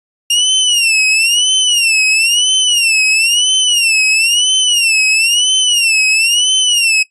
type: tone with vibrato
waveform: sawtooth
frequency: 2794 Hz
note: F7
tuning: in tune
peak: -6 dBFS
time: 0.3-7.03 s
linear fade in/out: 5 ms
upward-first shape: sine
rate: 1 Hz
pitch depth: 160 cents each way
effects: noise-tail reverb RT60 0.1 s tail -17 dB re dry + resampled to 24000 Hz